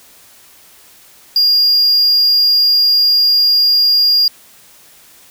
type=tone; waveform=triangle; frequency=4823 Hz; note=D8; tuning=45 cents sharp; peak=-7 dBFS; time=1.36-4.28 s; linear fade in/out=2 ms; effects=white hiss -44 dBFS RMS until 5.3 s